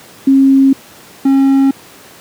sine / triangle tone pair in turn, 270.1 / 271.6 Hz, C#4 / C#4, -45 / -35 cents, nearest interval unison, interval 10 cents, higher second, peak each -4 dBFS, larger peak neither, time 0.27-0.73 / 1.25-1.71 s, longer neither, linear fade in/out 5 ms, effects pink hiss -38 dBFS RMS until 2.2 s + high-pass 150 Hz 12 dB/octave

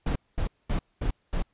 brown noise bursts, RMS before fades -26 dBFS, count 5, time 0.06-1.425 s, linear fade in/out 5 ms, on 97 ms, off 220 ms, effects pink hiss -71 dBFS RMS until 1.53 s + resampled to 8000 Hz

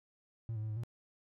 triangle tone with pitch steps, 113.9 / 107.4 / 109.4 / 106.9 / 117.3 Hz, A#2 / A2 / A2 / A2 / A#2, -40 / -41 / -9 / -49 / +11 cents, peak -33 dBFS, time 0.49-0.835 s, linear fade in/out 0 ms, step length 69 ms, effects tanh soft clip ceiling -30 dBFS

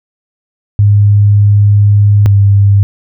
sine tone pair in turn, 102.6 / 100.14 Hz, G#2 / G2, -21 / +37 cents, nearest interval unison, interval 42 cents, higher first, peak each -3 dBFS, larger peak neither, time 0.79-2.26 / 2.26-2.83 s, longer first, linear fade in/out 0 ms, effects none

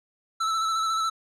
square tone with vibrato, 1318.5 Hz, E6, in tune, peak -24 dBFS, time 0.4-1.1 s, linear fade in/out 10 ms, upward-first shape square, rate 14 Hz, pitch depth 21 cents each way, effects low-pass 7000 Hz 12 dB/octave

